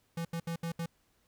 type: tone bursts at uneven times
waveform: square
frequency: 167.2 Hz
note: E3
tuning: 25 cents sharp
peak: -34 dBFS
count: 5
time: 0.17-0.25 / 0.33-0.4 / 0.47-0.56 / 0.63-0.72 / 0.79-0.86 s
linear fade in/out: 5 ms
effects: pink hiss -72 dBFS RMS until 1.27 s